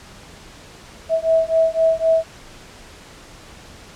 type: beating tone pair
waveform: sine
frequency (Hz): 648 / 651.9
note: E5 / E5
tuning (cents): -30 / -19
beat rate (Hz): 3.9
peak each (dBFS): -17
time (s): 1.09-2.25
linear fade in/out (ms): 50
effects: pink hiss -42 dBFS RMS until 3.95 s + low-pass 8000 Hz 12 dB/octave